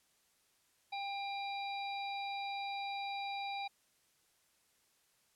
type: harmonic tone with a mistuned harmonic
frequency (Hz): 797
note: G5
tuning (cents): +28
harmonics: 1 / 3 / 5 / 6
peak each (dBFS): -39 / -45 / -47 / -55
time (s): 0.92-3.68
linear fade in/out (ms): 10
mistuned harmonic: 5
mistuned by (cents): -45
effects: white hiss -73 dBFS RMS until 5.35 s + low-pass 12000 Hz 12 dB/octave